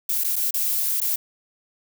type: noise with dropouts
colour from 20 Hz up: violet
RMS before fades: -23 dBFS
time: 0.09-1.16 s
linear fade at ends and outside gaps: 5 ms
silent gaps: 0.238-0.244 / 0.358-0.363 / 0.508-0.54 / 1.004-1.014 s
effects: none